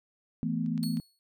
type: chord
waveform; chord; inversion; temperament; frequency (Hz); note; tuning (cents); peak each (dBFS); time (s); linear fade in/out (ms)
sine; E suspended fourth; none; just; 164.81 / 219.8 / 247.2; E3 / A3 / B3; 0 / -2 / +2; -32; 0.43-1; 0
type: clicks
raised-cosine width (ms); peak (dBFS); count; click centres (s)
0.2; -42 / -32 / -34 / -33; 4; 0.662 / 0.778 / 0.837 / 0.971
type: tone with exponential decay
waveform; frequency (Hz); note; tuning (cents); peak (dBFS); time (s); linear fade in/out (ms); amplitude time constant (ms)
sawtooth; 4371; C#8; -25; -32; 0.83-1.19; 0; 77
effects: none